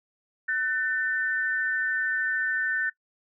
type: tone pair together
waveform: sine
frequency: 1508 / 1793.3 Hz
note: F#6 / A6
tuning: +32 / +32 cents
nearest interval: minor third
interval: 300 cents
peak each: -27 dBFS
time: 0.48-2.9 s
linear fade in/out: 10 ms
effects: noise-tail reverb RT60 0.1 s tail -21 dB re dry